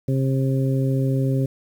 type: harmonic tone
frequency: 133.6 Hz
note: C3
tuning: 36 cents sharp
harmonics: 1 / 2 / 3 / 4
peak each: -19 / -25 / -29 / -31 dBFS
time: 0.08-1.46 s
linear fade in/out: 5 ms
effects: 8-bit